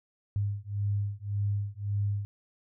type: beating tone pair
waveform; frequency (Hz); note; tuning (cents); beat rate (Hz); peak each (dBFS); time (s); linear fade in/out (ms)
sine; 100.8 / 102.6; G2 / G#2; +49 / -21; 1.8; -31; 0.36-2.25; 0
effects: none